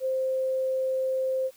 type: tone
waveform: sine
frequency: 523.3 Hz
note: C5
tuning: in tune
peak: -24 dBFS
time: 0-1.51 s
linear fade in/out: 50 ms
effects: white hiss -57 dBFS RMS until 1.56 s